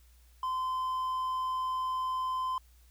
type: tone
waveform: triangle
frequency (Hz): 1030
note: C6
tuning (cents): -28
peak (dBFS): -28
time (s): 0.43-2.58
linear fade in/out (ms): 2
effects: added 60 Hz sine -57 dBFS peak until 2.9 s + white hiss -67 dBFS RMS until 2.9 s